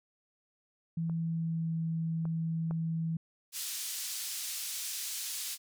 sine tone with pitch glide, 165.1 to 163.3 Hz, E3 to E3, +3 to -16 cents, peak -30 dBFS, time 0.97-3.17 s, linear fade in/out 5 ms, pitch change -19 cents, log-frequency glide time 1.14-1.76 s
clicks, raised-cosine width 1 ms, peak -35 / -32 / -28 dBFS, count 3, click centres 1.097 / 2.254 / 2.71 s
pink band-pass noise, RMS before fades -38 dBFS, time 3.52-5.58 s, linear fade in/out 50 ms, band 4500 to 15000 Hz, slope 12 dB/octave
effects none

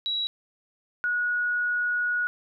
sine tone pair in turn, 3888 / 1456.4 Hz, B7 / F#6, -28 / -28 cents, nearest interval octave + perfect fourth, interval 1700 cents, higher first, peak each -25 / -23 dBFS, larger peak second, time 0.06-0.27 / 1.04-2.27 s, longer second, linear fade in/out 0 ms, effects none

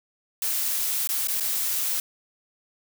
blue noise with dropouts, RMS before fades -26 dBFS, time 0.42-2 s, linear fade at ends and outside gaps 2 ms, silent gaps 1.074-1.09 / 1.273-1.283 / 1.4-1.406 s, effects none

